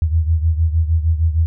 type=beating tone pair; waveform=sine; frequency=79.6 / 86.1 Hz; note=D#2 / F2; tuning=+40 / -24 cents; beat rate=6.5 Hz; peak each=-14 / -19 dBFS; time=0.02-1.46 s; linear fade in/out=0 ms; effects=none